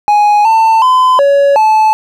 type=tone with pitch steps; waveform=triangle; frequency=832 / 893 / 1019 / 562 / 869 Hz; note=G#5 / A5 / C6 / C#5 / A5; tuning=+3 / +25 / -46 / +24 / -22 cents; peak=-3 dBFS; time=0.08-1.93 s; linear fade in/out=0 ms; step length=370 ms; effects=none